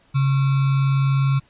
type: tone with sample-and-hold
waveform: sine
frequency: 136.2 Hz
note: C#3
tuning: 30 cents flat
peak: -15 dBFS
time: 0.14-1.4 s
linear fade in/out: 20 ms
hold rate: 1225 Hz
effects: pink hiss -57 dBFS RMS until 1.49 s + resampled to 8000 Hz